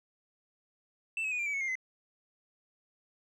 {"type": "tone with pitch steps", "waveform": "sine", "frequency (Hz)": [2660, 2562, 2468, 2377, 2289, 2205, 2123, 2045], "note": ["E7", "E7", "D#7", "D7", "D7", "C#7", "C7", "C7"], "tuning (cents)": [15, -50, -15, 20, -45, -10, 25, -40], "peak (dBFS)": -28, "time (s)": [1.17, 1.754], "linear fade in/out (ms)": 2, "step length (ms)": 73, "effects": ["tanh soft clip ceiling -30 dBFS"]}